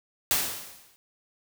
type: noise with exponential decay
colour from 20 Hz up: white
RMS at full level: -22 dBFS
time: 0.31-0.96 s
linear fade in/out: 0 ms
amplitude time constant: 140 ms
effects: none